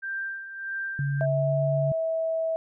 sine tone with tremolo, 1578 Hz, G6, 11 cents sharp, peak -28 dBFS, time 0.02-1.26 s, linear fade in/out 20 ms, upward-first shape sine, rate 1.6 Hz, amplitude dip 65%
sine tone with pitch glide, 140 to 142.2 Hz, C#3 to C#3, +18 to +45 cents, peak -24 dBFS, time 0.99-1.92 s, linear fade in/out 2 ms, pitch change +27 cents, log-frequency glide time 1.29-1.58 s
sine tone, 650 Hz, E5, 24 cents flat, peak -24 dBFS, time 1.21-2.56 s, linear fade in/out 0 ms
effects none

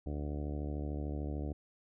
harmonic tone, 73.42 Hz, D2, in tune, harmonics 1 / 2 / 3 / 4 / 5 / 6 / 7 / 8 / 9 / 10, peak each -37 / -43 / -47 / -43 / -49 / -50 / -52 / -52 / -56 / -56 dBFS, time 0.06-1.53 s, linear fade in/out 5 ms, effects none

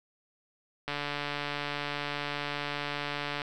click train, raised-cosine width 0.3 ms, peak -17 dBFS, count 369, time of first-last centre 0.88-3.418 s, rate 145 Hz, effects none

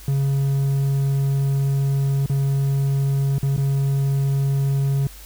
triangle tone with dropouts, 137.9 Hz, C#3, 9 cents flat, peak -15 dBFS, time 0.08-5.07 s, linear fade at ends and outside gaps 2 ms, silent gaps 2.261-2.297 / 3.383-3.429 / 3.564-3.577 s, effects added 50 Hz sine -40 dBFS peak until 5.25 s + white hiss -44 dBFS RMS until 5.25 s

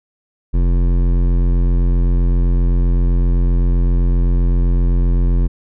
sine tone with hard clipping, 43.87 Hz, F1, 9 cents sharp, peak -13 dBFS, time 0.53-5.48 s, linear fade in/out 20 ms, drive 14 dB, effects none

